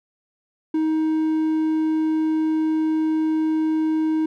triangle tone, 314.8 Hz, D#4, 20 cents sharp, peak -16 dBFS, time 0.74-4.26 s, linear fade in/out 5 ms, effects none

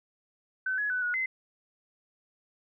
sine tone with pitch steps, 1522 / 1684 / 1498 / 1456 / 2056 Hz, F#6 / G#6 / F#6 / F#6 / C7, +48 / +24 / +21 / -28 / -31 cents, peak -27 dBFS, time 0.66-1.26 s, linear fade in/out 5 ms, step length 120 ms, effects none

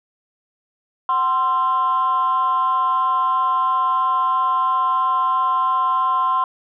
sine tone with amplitude modulation, 1046.5 Hz, C6, in tune, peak -11 dBFS, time 1.09-6.44 s, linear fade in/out 2 ms, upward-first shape sine, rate 296 Hz, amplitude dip 75%, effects tanh soft clip ceiling -10 dBFS

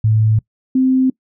sine tone pair in turn, 109.3 / 260 Hz, A2 / C4, -11 / -11 cents, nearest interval octave + minor third, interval 1500 cents, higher second, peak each -10 dBFS, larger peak neither, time 0.04-0.39 / 0.75-1.1 s, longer neither, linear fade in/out 5 ms, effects noise-tail reverb RT60 0.1 s tail -23 dB re dry

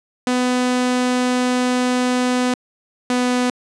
sawtooth tone pair in turn, 250 / 248.6 Hz, B3 / B3, +21 / +12 cents, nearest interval unison, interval 9 cents, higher first, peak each -12 dBFS, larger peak neither, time 0.27-2.54 / 3.1-3.5 s, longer first, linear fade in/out 2 ms, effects resampled to 22050 Hz + 8-bit

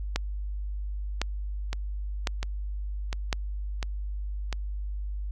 two click trains, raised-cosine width 0.2 ms, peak -15 / -9 dBFS, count 5 / 4, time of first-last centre 1.73-4.527 / 0.16-3.328 s, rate 1.43 / 0.947 Hz, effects added 50 Hz sine -30 dBFS peak until 5.31 s

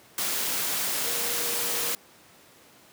sine tone in noise, 475 Hz, A#4, 33 cents sharp, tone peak -39 dBFS, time 1.04-1.92 s, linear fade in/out 2 ms, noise white, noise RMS -28 dBFS, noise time 0.18-1.95 s, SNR -14 dB, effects pink hiss -54 dBFS RMS until 2.92 s + high-pass 150 Hz 12 dB/octave

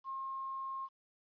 sine tone with quantisation, 1071 Hz, C6, 40 cents sharp, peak -38 dBFS, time 0.04-0.89 s, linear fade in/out 50 ms, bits 11, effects resampled to 11025 Hz

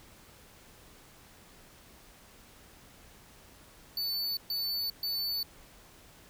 square tone bursts, 4498 Hz, C#8, 24 cents sharp, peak -31 dBFS, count 3, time 3.97-5.43 s, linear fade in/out 2 ms, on 400 ms, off 130 ms, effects pink hiss -56 dBFS RMS until 6.29 s

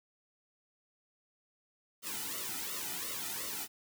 white noise with flanger, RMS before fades -39 dBFS, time 2.02-3.68 s, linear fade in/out 50 ms, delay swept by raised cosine 1.2 to 1.86 ms, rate 2.8 Hz, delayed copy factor -0.95, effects none

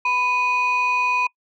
sine tone pair together, 994.1 / 2482 Hz, B5 / D#7, +11 / -5 cents, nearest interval octave + major third, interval 1584 cents, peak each -19 dBFS, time 0.05-1.27 s, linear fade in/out 5 ms, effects noise-tail reverb RT60 0.1 s tail -25 dB re dry + tanh soft clip ceiling -13 dBFS

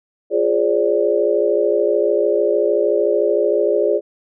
sine chord, D half-diminished seventh, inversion first, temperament equal with one note detuned, 349.2 / 415.3 / 533.9 / 587.3 Hz, F4 / Ab4 / C5 / D5, 0 / 0 / +35 / 0 cents, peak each -21 / -17 / -21 / -19 dBFS, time 0.3-4.01 s, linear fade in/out 50 ms, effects none

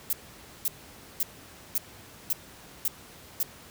violet noise bursts, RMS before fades -26 dBFS, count 7, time 0.1-3.43 s, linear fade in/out 2 ms, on 30 ms, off 520 ms, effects pink hiss -49 dBFS RMS until 3.7 s + high-pass 60 Hz 12 dB/octave

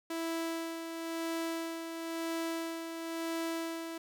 sawtooth tone with tremolo, 329.6 Hz, E4, in tune, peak -29 dBFS, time 0.1-3.98 s, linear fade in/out 5 ms, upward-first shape sine, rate 0.98 Hz, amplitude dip 50%, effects none

